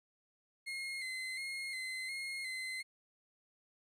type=tone with vibrato; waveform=35% pulse; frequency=2100 Hz; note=C7; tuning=6 cents sharp; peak=-37 dBFS; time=0.66-2.83 s; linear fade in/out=20 ms; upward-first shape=square; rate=1.4 Hz; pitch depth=39 cents each way; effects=low-pass 11000 Hz 12 dB/octave + 13-bit